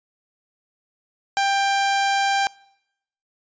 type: tone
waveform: sawtooth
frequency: 791 Hz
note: G5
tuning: 15 cents sharp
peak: -14 dBFS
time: 1.37-2.47 s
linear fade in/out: 0 ms
effects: noise-tail reverb RT60 0.8 s tail -25 dB re dry + resampled to 16000 Hz